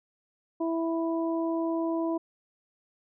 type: harmonic tone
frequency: 329.6 Hz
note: E4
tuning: in tune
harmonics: 1 / 2 / 3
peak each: -27 / -33 / -37 dBFS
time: 0.6-2.18 s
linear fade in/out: 10 ms
effects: none